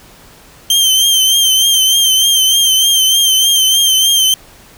sawtooth tone with vibrato, 3136 Hz, G7, in tune, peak -5 dBFS, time 0.7-4.34 s, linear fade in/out 2 ms, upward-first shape triangle, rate 3.3 Hz, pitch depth 54 cents each way, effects pink hiss -41 dBFS RMS until 4.77 s

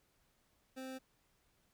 25% pulse tone, 261.6 Hz, C4, in tune, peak -40 dBFS, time 0.76-0.99 s, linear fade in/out 20 ms, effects pink hiss -75 dBFS RMS until 1.73 s

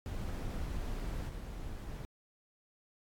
brown noise with level steps, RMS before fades -38 / -42 dBFS, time 0.06-2.05 s, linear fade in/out 0 ms, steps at 1.29 s, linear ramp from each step 5 ms, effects AAC 64 kbps

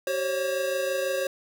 square tone cluster, 380.5 / 539 / 565 Hz, F#4 / C#5 / C#5, +48 / -49 / +33 cents, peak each -34 / -27 / -36 dBFS, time 0.07-1.27 s, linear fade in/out 2 ms, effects none

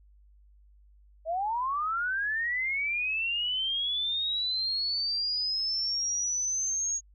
sine linear sweep, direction up, 621 to 6645 Hz, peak -27 dBFS, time 1.25-7.01 s, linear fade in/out 50 ms, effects added 50 Hz sine -55 dBFS peak until 7.14 s

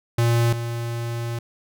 square tone pair in turn, 117.4 / 117.4 Hz, A#2 / A#2, +13 / +13 cents, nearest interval unison, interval 0 cents, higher neither, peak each -17 / -26 dBFS, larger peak first, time 0.18-0.53 / 0.53-1.39 s, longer second, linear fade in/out 5 ms, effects none

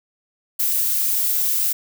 violet noise, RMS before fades -20 dBFS, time 0.59-1.73 s, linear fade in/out 10 ms, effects none

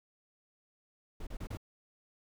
brown noise bursts, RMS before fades -40 dBFS, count 4, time 1.2-1.572 s, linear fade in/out 5 ms, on 69 ms, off 32 ms, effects none

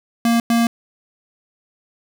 square tone bursts at uneven times, 232.8 Hz, A#3, 2 cents flat, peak -14 dBFS, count 2, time 0.25-0.4 / 0.5-0.67 s, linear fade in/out 2 ms, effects none

